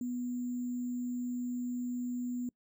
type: tone with sample-and-hold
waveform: sine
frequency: 245.8 Hz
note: B3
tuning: 8 cents flat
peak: -33 dBFS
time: 0.01-2.49 s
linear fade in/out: 2 ms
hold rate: 7350 Hz
effects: noise-tail reverb RT60 0.1 s tail -25 dB re dry